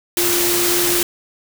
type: tone in noise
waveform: sine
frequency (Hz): 349.2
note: F4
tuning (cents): 0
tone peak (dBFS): -20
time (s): 0.17-1.03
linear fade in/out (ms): 2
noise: white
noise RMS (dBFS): -18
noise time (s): 0.17-1.03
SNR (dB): -5
effects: none